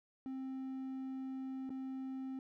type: tone with dropouts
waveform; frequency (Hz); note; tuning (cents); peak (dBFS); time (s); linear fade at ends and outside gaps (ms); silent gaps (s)
triangle; 263.8; C4; +14; -38; 0.26-2.39; 1; 1.694-1.703
effects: none